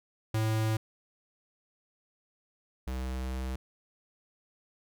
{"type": "tone pair in turn", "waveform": "square", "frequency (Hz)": [110, 64.32], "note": ["A2", "C2"], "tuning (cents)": [0, -29], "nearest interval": "major sixth", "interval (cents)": 929, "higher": "first", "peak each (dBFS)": [-27, -33], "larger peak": "first", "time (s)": [[0.34, 0.77], [2.87, 3.56]], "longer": "second", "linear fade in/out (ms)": 5, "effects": []}